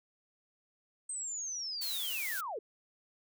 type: linear sweep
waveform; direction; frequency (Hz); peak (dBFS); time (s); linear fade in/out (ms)
sine; down; 8372 to 376.3; -36; 1.09-2.59; 5
type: noise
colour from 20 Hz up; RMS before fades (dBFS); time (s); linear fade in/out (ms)
blue; -39; 1.81-2.41; 10
effects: none